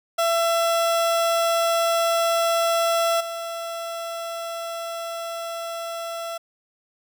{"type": "tone with level steps", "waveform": "30% pulse", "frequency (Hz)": 671, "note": "E5", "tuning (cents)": 31, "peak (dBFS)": [-16, -26], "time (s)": [0.18, 6.38], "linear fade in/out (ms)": 10, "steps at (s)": 3.2, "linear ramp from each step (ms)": 10, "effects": []}